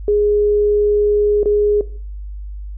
sine tone with dropouts, 415.3 Hz, G#4, in tune, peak -11 dBFS, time 0.08-1.81 s, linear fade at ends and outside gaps 2 ms, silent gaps 1.432-1.457 s, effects noise-tail reverb RT60 0.5 s tail -18 dB re dry + added 50 Hz sine -26 dBFS peak until 2.77 s

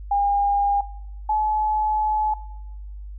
sine tone pair in turn, 808 / 856 Hz, G#5 / A5, -48 / -48 cents, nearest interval minor second, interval 100 cents, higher second, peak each -17 / -18 dBFS, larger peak first, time 0.11-0.81 / 1.29-2.34 s, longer second, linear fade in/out 5 ms, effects noise-tail reverb RT60 1.0 s tail -19 dB re dry + added 50 Hz sine -33 dBFS peak until 3.18 s

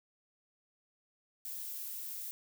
violet noise, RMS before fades -42 dBFS, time 1.45-2.31 s, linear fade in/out 0 ms, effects none

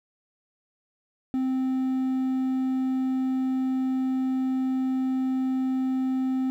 triangle tone, 260.6 Hz, C4, 7 cents flat, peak -21 dBFS, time 1.34-6.5 s, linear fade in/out 0 ms, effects 10-bit

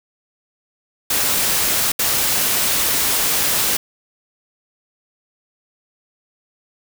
white noise bursts at uneven times, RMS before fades -18 dBFS, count 2, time 1.1-1.92 / 1.99-3.77 s, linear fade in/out 5 ms, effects none

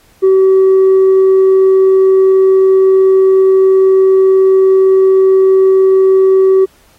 triangle tone with tanh clipping, 381.4 Hz, G4, 47 cents flat, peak -5 dBFS, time 0.22-6.66 s, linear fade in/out 20 ms, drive 6 dB, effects pink hiss -49 dBFS RMS until 6.98 s + AAC 48 kbps

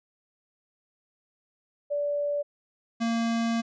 sine / square tone pair in turn, 580 / 230.2 Hz, D5 / A#3, -22 / -22 cents, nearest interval octave + major third, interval 1600 cents, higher first, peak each -25 dBFS, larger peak neither, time 1.9-2.43 / 3-3.62 s, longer second, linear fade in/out 20 ms, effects resampled to 16000 Hz

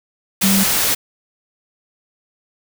sine tone in noise, 194.3 Hz, G3, 15 cents flat, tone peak -14 dBFS, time 0.43-0.64 s, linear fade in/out 10 ms, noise white, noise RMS -17 dBFS, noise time 0.41-0.95 s, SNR 0 dB, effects none

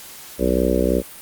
harmonic tone, 62.9 Hz, B1, 32 cents sharp, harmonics 1 / 3 / 4 / 5 / 6 / 7 / 8 / 9, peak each -24 / -24 / -24 / -24 / -24 / -24 / -24 / -24 dBFS, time 0.38-1.03 s, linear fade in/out 50 ms, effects white hiss -39 dBFS RMS until 1.21 s + Opus 48 kbps

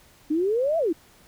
sine exponential two-way sweep, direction up then down, 293.7 to 683 to 296.5 Hz, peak -20 dBFS, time 0.3-0.93 s, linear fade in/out 10 ms, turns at 0.78 s, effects pink hiss -55 dBFS RMS until 1.27 s

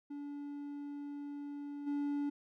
triangle tone with level steps, 287.5 Hz, D4, 37 cents flat, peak -39 / -31 dBFS, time 0.1-2.3 s, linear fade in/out 10 ms, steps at 1.86 s, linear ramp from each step 20 ms, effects none

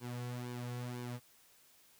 sawtooth tone with flanger, 122.5 Hz, B2, 14 cents flat, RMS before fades -42 dBFS, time 0-1.2 s, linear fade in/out 50 ms, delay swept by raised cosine 1.5 to 3.3 ms, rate 2 Hz, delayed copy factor -0.7, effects white hiss -65 dBFS RMS until 1.99 s

